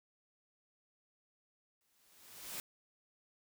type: noise with exponential growth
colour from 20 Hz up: white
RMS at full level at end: -41 dBFS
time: 1.81-2.6 s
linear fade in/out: 0 ms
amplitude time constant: 170 ms
effects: none